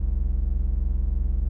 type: tone pair together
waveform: triangle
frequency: 43.13 / 66.2 Hz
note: F1 / C2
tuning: -21 / +21 cents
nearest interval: perfect fifth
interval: 742 cents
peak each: -21 / -22 dBFS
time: 0-1.49 s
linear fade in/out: 10 ms
effects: none